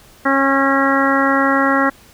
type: harmonic tone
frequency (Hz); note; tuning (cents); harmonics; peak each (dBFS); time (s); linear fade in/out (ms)
273; C#4; -26; 1 / 2 / 3 / 4 / 5 / 6 / 7; -17 / -20 / -22 / -20 / -19 / -22 / -21; 0.25-1.9; 10
effects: pink hiss -46 dBFS RMS until 2.13 s